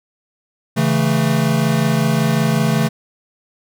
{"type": "chord", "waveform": "square", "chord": "A major", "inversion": "first", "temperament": "equal with one note detuned", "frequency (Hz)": [138.59, 163.96, 220], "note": ["C#3", "E3", "A3"], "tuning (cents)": [0, -9, 0], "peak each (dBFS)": -19, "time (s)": [0.76, 2.89], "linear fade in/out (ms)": 20, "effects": []}